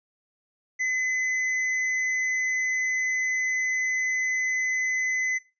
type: tone with hard clipping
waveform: triangle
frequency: 2027 Hz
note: B6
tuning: 45 cents sharp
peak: -25 dBFS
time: 0.79-5.39 s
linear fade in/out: 20 ms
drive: 10 dB
effects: noise-tail reverb RT60 0.3 s tail -21 dB re dry + resampled to 16000 Hz